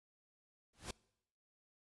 pink noise with exponential growth, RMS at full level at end -39 dBFS, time 0.73-0.91 s, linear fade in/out 5 ms, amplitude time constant 38 ms, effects noise-tail reverb RT60 0.8 s tail -24 dB re dry + resampled to 24000 Hz

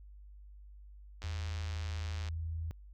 click train, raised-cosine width 0.2 ms, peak -29 dBFS, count 114, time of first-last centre 1.22-2.286 s, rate 106 Hz
sine tone with pitch glide, 82.41 to 81.56 Hz, E2 to E2, 0 to -18 cents, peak -35 dBFS, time 1.24-2.71 s, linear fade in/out 0 ms, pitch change -18 cents, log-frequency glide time 1.49-1.88 s
effects added 50 Hz sine -50 dBFS peak until 2.93 s

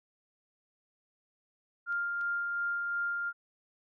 sine tone with tremolo, 1400 Hz, F6, 4 cents sharp, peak -29 dBFS, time 1.86-3.33 s, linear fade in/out 50 ms, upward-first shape sine, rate 2.8 Hz, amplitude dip 25%
clicks, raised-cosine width 0.2 ms, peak -39 / -38 dBFS, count 2, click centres 1.925 / 2.212 s
effects none

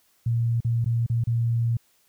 sine tone with dropouts, 116.7 Hz, A#2, 2 cents sharp, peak -20 dBFS, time 0.26-1.77 s, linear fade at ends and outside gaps 5 ms, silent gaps 0.605-0.647 / 0.845-0.859 / 1.064-1.098 / 1.239-1.271 s, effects white hiss -64 dBFS RMS until 2.08 s

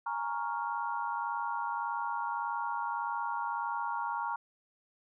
sine chord, Bb minor seventh, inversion third, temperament equal, 830.6 / 932.3 / 1108.7 / 1396.9 Hz, Ab5 / Bb5 / Db6 / F6, 0 / 0 / 0 / 0 cents, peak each -40 / -34 / -39 / -40 dBFS, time 0.06-4.36 s, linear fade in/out 5 ms, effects none

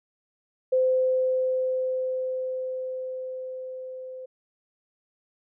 sine tone with level ramp, 515 Hz, C5, 28 cents flat, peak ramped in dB -18 to -36 dBFS, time 0.72-4.26 s, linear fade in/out 10 ms, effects none

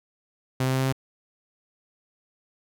sawtooth tone with pitch steps, 130 / 130.75 / 131.51 / 132.27 / 133.04 Hz, C3 / C3 / C3 / C3 / C3, -11 / -1 / +9 / +19 / +29 cents, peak -18 dBFS, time 0.6-0.925 s, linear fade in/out 5 ms, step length 65 ms, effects none

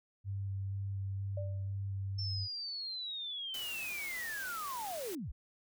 sine tone with vibrato, 98 Hz, G2, in tune, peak -35 dBFS, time 0.24-2.48 s, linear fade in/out 50 ms, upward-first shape square, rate 2.1 Hz, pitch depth 10 cents each way
sine tone with exponential decay, 587.3 Hz, D5, in tune, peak -38 dBFS, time 1.37-1.76 s, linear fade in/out 5 ms, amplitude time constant 83 ms
sine linear sweep, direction down, 5400 to 30.97 Hz, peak -38 dBFS, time 2.18-5.32 s, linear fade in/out 10 ms
white noise, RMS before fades -46 dBFS, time 3.54-5.15 s, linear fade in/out 2 ms
effects none

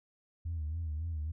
sine tone with vibrato, 79.7 Hz, D#2, 42 cents sharp, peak -32 dBFS, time 0.45-1.32 s, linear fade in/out 10 ms, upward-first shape sine, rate 3.6 Hz, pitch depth 98 cents each way, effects tanh soft clip ceiling -30 dBFS

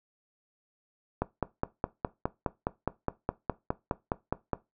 click train, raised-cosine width 1 ms, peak -13 dBFS, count 17, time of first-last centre 1.22-4.533 s, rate 4.83 Hz, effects noise-tail reverb RT60 0.2 s tail -18 dB re dry

